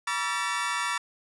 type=tone cluster; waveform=30% pulse; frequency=964 / 1143 / 1351 / 1768 Hz; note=B5 / D6 / E6 / A6; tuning=-42 / -47 / +42 / +8 cents; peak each=-30 dBFS; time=0.07-0.98 s; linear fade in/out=5 ms; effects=resampled to 24000 Hz